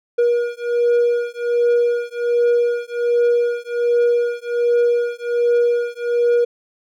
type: beating tone pair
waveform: triangle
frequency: 477.2 / 478.5 Hz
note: A#4 / A#4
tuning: +41 / +45 cents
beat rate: 1.3 Hz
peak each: -16 dBFS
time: 0.18-6.45 s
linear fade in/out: 10 ms
effects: none